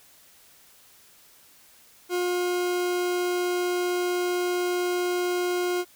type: tone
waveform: 40% pulse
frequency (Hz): 356.9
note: F4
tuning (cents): +38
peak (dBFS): -23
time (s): 2.09-5.85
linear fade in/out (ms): 50
effects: white hiss -55 dBFS RMS until 5.95 s